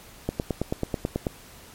click train, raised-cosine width 2 ms, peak -11 dBFS, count 10, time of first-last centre 0.29-1.268 s, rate 9.2 Hz, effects pink hiss -48 dBFS RMS until 1.74 s + MP3 64 kbps

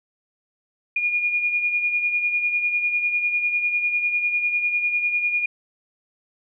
sine beating tone pair, 2432 / 2442 Hz, D#7 / D#7, -40 / -33 cents, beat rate 10 Hz, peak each -20 / -29 dBFS, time 0.96-5.46 s, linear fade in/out 5 ms, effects none

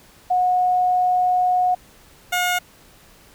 sine / 15% pulse tone pair in turn, 728 / 718.4 Hz, F#5 / F5, -28 / +49 cents, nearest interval unison, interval 23 cents, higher first, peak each -15 / -12 dBFS, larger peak second, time 0.3-1.75 / 2.32-2.59 s, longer first, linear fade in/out 10 ms, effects pink hiss -50 dBFS RMS until 3.34 s

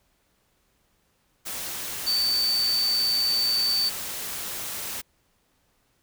sine tone in noise, 4559 Hz, C#8, 48 cents sharp, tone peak -21 dBFS, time 2.06-3.9 s, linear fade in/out 20 ms, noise white, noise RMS -33 dBFS, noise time 1.45-5.02 s, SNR +9 dB, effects pink hiss -68 dBFS RMS until 6.02 s

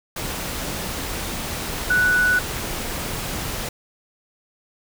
sine tone in noise, 1480 Hz, F#6, in tune, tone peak -15 dBFS, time 1.9-2.39 s, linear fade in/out 5 ms, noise pink, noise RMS -28 dBFS, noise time 0.16-3.69 s, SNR +10 dB, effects none

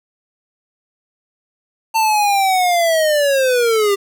square linear sweep, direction down, 900 to 392 Hz, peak -13 dBFS, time 1.94-3.96 s, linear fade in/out 20 ms, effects none

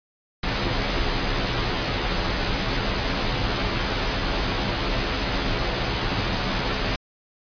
pink noise with comb filter, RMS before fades -24 dBFS, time 0.43-6.96 s, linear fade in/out 5 ms, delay 13 ms, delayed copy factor -0.65, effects resampled to 11025 Hz

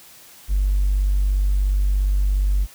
triangle tone, 48.55 Hz, G1, 16 cents flat, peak -12 dBFS, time 0.48-2.67 s, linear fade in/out 50 ms, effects tanh soft clip ceiling -13 dBFS + white hiss -46 dBFS RMS until 2.74 s

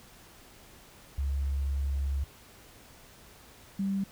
sine tone pair in turn, 69.2 / 195.73 Hz, C#2 / G3, -2 / -2 cents, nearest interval octave + tritone, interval 1800 cents, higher second, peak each -27 dBFS, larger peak neither, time 1.18-2.24 / 3.79-4.04 s, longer first, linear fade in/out 5 ms, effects pink hiss -54 dBFS RMS until 4.11 s

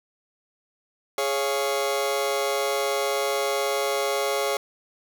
sawtooth chord, Db major, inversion second, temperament just, 415.8 / 554.4 / 693 Hz, Ab4 / Db5 / F5, +2 / 0 / -14 cents, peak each -23 / -22 / -27 dBFS, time 1.18-4.57 s, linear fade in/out 2 ms, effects 9-bit

